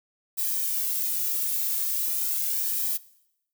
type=noise with flanger; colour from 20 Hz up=violet; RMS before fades=-27 dBFS; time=0.37-2.98 s; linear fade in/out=20 ms; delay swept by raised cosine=1.4 to 2.05 ms; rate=0.39 Hz; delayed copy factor=-0.65; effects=noise-tail reverb RT60 0.8 s tail -20 dB re dry